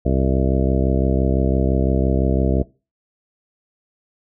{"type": "harmonic tone", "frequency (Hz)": 65.9, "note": "C2", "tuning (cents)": 13, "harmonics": [1, 2, 3, 4, 5, 6, 7, 9, 10], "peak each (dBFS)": [-19, -22, -24, -25, -26, -27, -27, -29, -29], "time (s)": [0.05, 2.63], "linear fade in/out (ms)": 10, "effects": ["noise-tail reverb RT60 0.3 s tail -21 dB re dry"]}